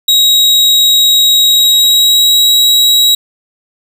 40% pulse tone with pitch glide, 3813 to 3855 Hz, A#7 to B7, +38 to -43 cents, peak -4 dBFS, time 0.08-3.15 s, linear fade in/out 5 ms, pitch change +19 cents, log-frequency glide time 1.45-2.51 s, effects none

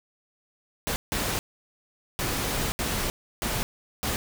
pink noise bursts at uneven times, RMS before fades -28 dBFS, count 6, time 0.87-0.96 / 1.12-1.39 / 2.19-2.72 / 2.79-3.1 / 3.42-3.63 / 4.03-4.16 s, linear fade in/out 0 ms, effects none

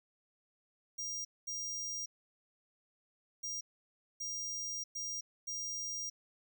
square tone bursts at uneven times, 5700 Hz, F8, 34 cents sharp, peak -38 dBFS, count 6, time 0.98-1.25 / 1.47-2.06 / 3.43-3.61 / 4.2-4.84 / 4.95-5.21 / 5.47-6.1 s, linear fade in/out 10 ms, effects none

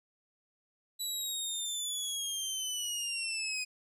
20% pulse linear sweep, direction down, 3951 to 2489 Hz, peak -28 dBFS, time 0.99-3.65 s, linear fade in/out 20 ms, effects resampled to 32000 Hz

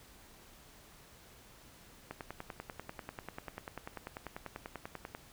click train, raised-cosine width 0.5 ms, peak -26 dBFS, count 32, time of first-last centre 2.11-5.149 s, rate 10.2 Hz, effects pink hiss -58 dBFS RMS until 5.32 s

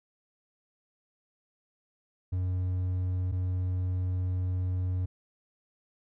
triangle tone pair in turn, 91.5 / 91.5 Hz, F#2 / F#2, -19 / -19 cents, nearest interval unison, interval 0 cents, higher neither, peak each -25 dBFS, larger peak neither, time 2.32-3.32 / 3.32-5.06 s, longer second, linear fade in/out 10 ms, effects none

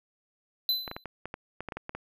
square tone with exponential decay, 4024 Hz, B7, 32 cents sharp, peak -22 dBFS, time 0.69-1.04 s, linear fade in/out 1 ms, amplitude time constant 76 ms
clicks, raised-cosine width 0.5 ms, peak -21 dBFS, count 12, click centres 0.878 / 0.914 / 0.965 / 1.057 / 1.256 / 1.341 / 1.606 / 1.687 / 1.722 / 1.77 / 1.894 / 1.95 s
effects none

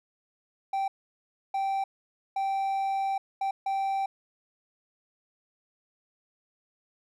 triangle tone bursts at uneven times, 780 Hz, G5, 9 cents flat, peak -24 dBFS, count 5, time 0.73-0.88 / 1.54-1.84 / 2.36-3.18 / 3.41-3.51 / 3.66-4.06 s, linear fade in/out 5 ms, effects none

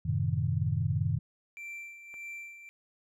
sine chord, F# diminished seventh, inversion none, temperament equal, 92.5 / 110 / 130.81 / 155.56 Hz, F#2 / A2 / C3 / Eb3, 0 / 0 / 0 / 0 cents, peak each -32 dBFS, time 0.05-1.19 s, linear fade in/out 10 ms
triangle tone with tremolo, 2349 Hz, D7, in tune, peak -37 dBFS, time 1.57-2.69 s, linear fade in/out 0 ms, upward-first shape sine, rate 1.7 Hz, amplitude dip 65%
click, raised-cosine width 0.5 ms, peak -39 dBFS, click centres 2.141 s
effects none

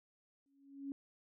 sine tone with exponential growth, 277.2 Hz, C#4, in tune, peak -37 dBFS, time 0.46-0.92 s, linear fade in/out 1 ms, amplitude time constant 100 ms, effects none

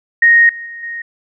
sine tone with level steps, 1864.7 Hz, A#6, in tune, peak -5 / -25 / -27 / -22 dBFS, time 0.22-1.02 s, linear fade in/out 5 ms, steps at 0.49 / 0.66 / 0.83 s, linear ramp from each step 2 ms, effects none

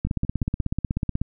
two click trains, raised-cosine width 5 ms, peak -19 / -11 dBFS, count 4 / 20, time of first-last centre 0.07-0.605 / 0.05-1.216 s, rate 5.61 / 16.3 Hz, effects none

